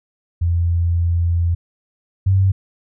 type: tone pair in turn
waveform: sine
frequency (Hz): 85.4 / 95.86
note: F2 / G2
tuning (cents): -38 / -38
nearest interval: major second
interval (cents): 200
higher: second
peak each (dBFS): -14 / -11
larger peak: second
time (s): 0.41-1.55 / 2.26-2.52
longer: first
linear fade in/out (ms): 10
effects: none